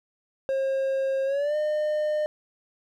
triangle tone with pitch glide, 537 to 606.3 Hz, C5 to D#5, +45 to -45 cents, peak -21 dBFS, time 0.49-2.26 s, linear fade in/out 0 ms, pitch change +210 cents, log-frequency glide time 1.25-1.56 s, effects none

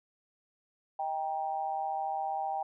sine tone with amplitude modulation, 788 Hz, G5, 9 cents sharp, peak -27 dBFS, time 0.99-2.63 s, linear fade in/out 5 ms, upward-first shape sine, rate 155 Hz, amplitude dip 80%, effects none

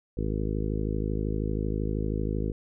harmonic tone, 52.8 Hz, G#1, 29 cents sharp, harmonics 1 / 2 / 3 / 4 / 5 / 6 / 7 / 8 / 9, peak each -30 / -33 / -35 / -36 / -37 / -38 / -38 / -39 / -40 dBFS, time 0.17-2.52 s, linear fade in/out 5 ms, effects none

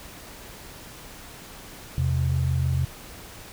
sine tone pair together, 84.28 / 130.81 Hz, E2 / C3, +39 / 0 cents, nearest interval minor sixth, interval 761 cents, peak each -24 / -23 dBFS, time 1.98-2.85 s, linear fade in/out 0 ms, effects pink hiss -43 dBFS RMS until 3.52 s

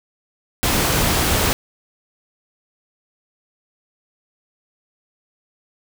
pink noise, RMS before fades -18 dBFS, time 0.63-1.53 s, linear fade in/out 0 ms, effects none

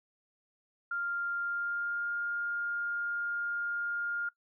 sine tone with pitch glide, 1396.9 to 1410.7 Hz, F6 to F6, 0 to +17 cents, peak -31 dBFS, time 0.91-4.29 s, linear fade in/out 5 ms, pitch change +17 cents, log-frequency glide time 1.4-2.1 s, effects noise-tail reverb RT60 0.1 s tail -20 dB re dry

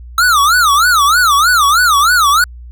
square tone with vibrato, 1292 Hz, E6, 35 cents flat, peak -8 dBFS, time 0.18-2.44 s, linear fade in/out 2 ms, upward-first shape sine, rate 3.2 Hz, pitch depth 250 cents each way, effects added 60 Hz sine -29 dBFS peak until 2.71 s

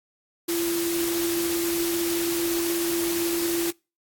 sine tone in noise, 340 Hz, F4, 46 cents flat, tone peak -24 dBFS, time 0.48-3.71 s, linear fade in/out 10 ms, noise white, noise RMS -30 dBFS, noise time 0.48-3.71 s, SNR +3 dB, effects noise-tail reverb RT60 0.3 s tail -26 dB re dry + AAC 64 kbps

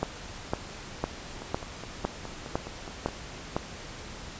two click trains, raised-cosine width 1 ms, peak -24 / -12 dBFS, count 9 / 8, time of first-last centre 1.42-3.087 / 0.03-3.565 s, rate 4.8 / 1.98 Hz, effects pink hiss -42 dBFS RMS until 4.39 s + resampled to 16000 Hz

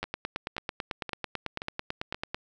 two click trains, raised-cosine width 0.3 ms, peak -19 / -15 dBFS, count 5 / 22, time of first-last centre 0.04-2.145 / 0.03-2.345 s, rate 1.9 / 9.07 Hz, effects none

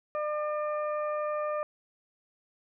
harmonic tone, 601 Hz, D5, 40 cents sharp, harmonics 1 / 2 / 3 / 4, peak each -30 / -34 / -46 / -49 dBFS, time 0.15-1.63 s, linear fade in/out 0 ms, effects none

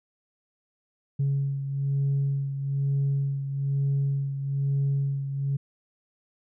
sine beating tone pair, 138.59 / 139.69 Hz, C#3 / C#3, 0 / +14 cents, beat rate 1.1 Hz, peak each -23 / -30 dBFS, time 1.19-5.57 s, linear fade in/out 10 ms, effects tanh soft clip ceiling -19 dBFS

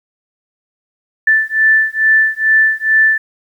sine beating tone pair, 1760 / 1762.3 Hz, A6 / A6, 0 / +2 cents, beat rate 2.3 Hz, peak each -12 dBFS, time 1.27-3.18 s, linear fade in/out 5 ms, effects 8-bit

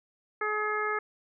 harmonic tone, 424 Hz, G#4, 36 cents sharp, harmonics 1 / 2 / 3 / 4 / 5, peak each -33 / -38 / -31 / -34 / -36 dBFS, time 0.41-0.99 s, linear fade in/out 5 ms, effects none

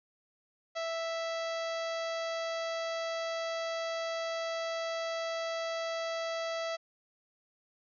harmonic tone, 659.3 Hz, E5, in tune, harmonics 1 / 2 / 3 / 4 / 5 / 6 / 7 / 8 / 9 / 10, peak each -34 / -41 / -43 / -49 / -47 / -50 / -48 / -54 / -54 / -57 dBFS, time 0.75-6.77 s, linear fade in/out 20 ms, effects none

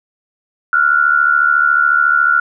sine tone pair together, 1380 / 1454 Hz, F6 / F#6, -21 / -31 cents, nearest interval minor second, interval 90 cents, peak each -12 dBFS, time 0.73-2.4 s, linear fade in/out 2 ms, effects none

